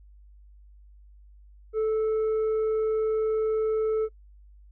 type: tone with tanh clipping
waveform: triangle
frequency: 437.3 Hz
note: A4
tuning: 11 cents flat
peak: -23 dBFS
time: 1.73-4.09 s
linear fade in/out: 50 ms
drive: 8 dB
effects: noise-tail reverb RT60 0.1 s tail -24 dB re dry + added 50 Hz sine -49 dBFS peak until 4.71 s